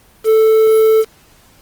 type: tone with quantisation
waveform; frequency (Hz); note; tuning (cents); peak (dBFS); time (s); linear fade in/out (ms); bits
triangle; 440; A4; 0; -5; 0.24-1.05; 50; 5
effects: pink hiss -48 dBFS RMS until 1.61 s + Opus 24 kbps